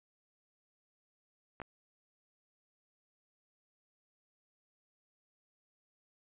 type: clicks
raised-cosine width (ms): 0.5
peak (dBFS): -28 / -27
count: 2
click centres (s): 1.601 / 1.617
effects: resampled to 8000 Hz